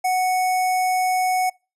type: tone with notch filter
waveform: square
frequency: 740 Hz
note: F#5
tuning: in tune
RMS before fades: -20 dBFS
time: 0.04-1.5 s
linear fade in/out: 10 ms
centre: 3700 Hz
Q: 1.7
effects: noise-tail reverb RT60 0.3 s tail -26 dB re dry + resampled to 32000 Hz